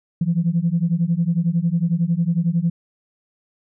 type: beating tone pair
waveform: sine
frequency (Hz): 164.1 / 175.1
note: E3 / F3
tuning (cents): -8 / +5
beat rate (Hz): 11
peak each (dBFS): -19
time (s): 0.21-2.7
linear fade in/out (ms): 5
effects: tanh soft clip ceiling -9 dBFS